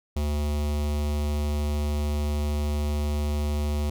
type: tone with notch filter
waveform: square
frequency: 73.9 Hz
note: D2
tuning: 11 cents sharp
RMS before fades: -26 dBFS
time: 0.16-3.9 s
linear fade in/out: 5 ms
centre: 1600 Hz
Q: 1.5
effects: none